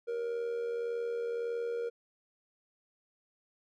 triangle tone with amplitude modulation, 470.3 Hz, A#4, 15 cents sharp, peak -28 dBFS, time 0.07-1.9 s, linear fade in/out 20 ms, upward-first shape sine, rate 81.7 Hz, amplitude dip 50%, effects none

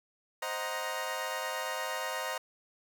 20% pulse chord, C half-diminished seventh, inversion none, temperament equal with one note detuned, 523.3 / 622.3 / 740 / 937.7 Hz, C5 / Eb5 / Gb5 / Bb5, 0 / 0 / 0 / +10 cents, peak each -34 / -34 / -37 / -33 dBFS, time 0.42-2.38 s, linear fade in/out 5 ms, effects none

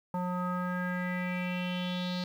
square tone with low-pass filter sweep, 180 Hz, F#3, 47 cents flat, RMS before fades -33 dBFS, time 0.14-2.24 s, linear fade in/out 2 ms, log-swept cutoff 1000 to 4300 Hz, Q 5.3, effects 10-bit

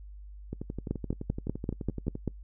two click trains, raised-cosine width 3 ms, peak -22 / -16 dBFS, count 20 / 8, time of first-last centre 0.53-2.154 / 0.91-2.277 s, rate 11.7 / 5.12 Hz, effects noise-tail reverb RT60 0.1 s tail -24 dB re dry + added 50 Hz sine -43 dBFS peak until 2.43 s

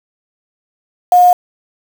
sine tone with quantisation, 717 Hz, F5, 45 cents sharp, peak -4 dBFS, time 1.12-1.33 s, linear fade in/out 2 ms, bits 4, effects none

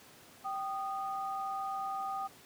sine tone pair together, 778.5 / 1233 Hz, G5 / D#6, -12 / -16 cents, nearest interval minor sixth, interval 796 cents, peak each -36 / -38 dBFS, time 0.44-2.28 s, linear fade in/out 20 ms, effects pink hiss -56 dBFS RMS until 2.45 s + high-pass 150 Hz 12 dB/octave

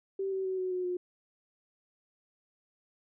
sine tone with pitch steps, 388.1 / 382.1 / 376.2 / 370.4 / 364.6 / 359 Hz, G4 / G4 / F#4 / F#4 / F#4 / F4, -17 / -44 / +29 / +2 / -25 / +48 cents, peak -30 dBFS, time 0.19-0.97 s, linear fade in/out 5 ms, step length 130 ms, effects none

